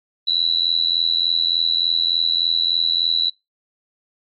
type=tone with amplitude modulation; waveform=sine; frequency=3951 Hz; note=B7; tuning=in tune; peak=-11 dBFS; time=0.27-3.3 s; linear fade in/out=10 ms; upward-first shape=sine; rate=83.4 Hz; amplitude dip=100%; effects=noise-tail reverb RT60 0.2 s tail -23 dB re dry + MP3 32 kbps